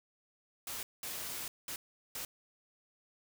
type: noise bursts at uneven times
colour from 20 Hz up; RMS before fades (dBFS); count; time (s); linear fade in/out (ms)
white; -41; 4; 0.67-0.83 / 1.03-1.48 / 1.68-1.76 / 2.15-2.25; 2
effects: none